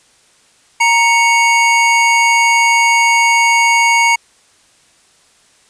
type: tone pair together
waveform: square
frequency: 933.1 / 2217 Hz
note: A#5 / C#7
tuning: +1 / 0 cents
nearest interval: octave + minor third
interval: 1499 cents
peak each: -12 dBFS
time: 0.8-4.16 s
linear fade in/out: 10 ms
effects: white hiss -51 dBFS RMS until 5.69 s + resampled to 22050 Hz